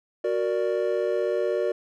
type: chord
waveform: triangle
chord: Gb augmented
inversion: none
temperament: equal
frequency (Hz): 370 / 466.2 / 587.3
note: Gb4 / Bb4 / D5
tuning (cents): 0 / 0 / 0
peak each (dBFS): -25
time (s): 0.24-1.72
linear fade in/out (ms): 5
effects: none